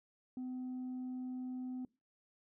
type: tone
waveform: sine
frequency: 254.1 Hz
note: B3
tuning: 49 cents sharp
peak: -37 dBFS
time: 0.37-1.85 s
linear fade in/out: 2 ms
effects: noise-tail reverb RT60 0.3 s tail -24 dB re dry + tanh soft clip ceiling -38 dBFS